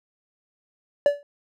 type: tone with exponential decay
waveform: triangle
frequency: 576 Hz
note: D5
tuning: 34 cents flat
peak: -9 dBFS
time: 1.06-1.23 s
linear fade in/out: 1 ms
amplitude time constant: 36 ms
effects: none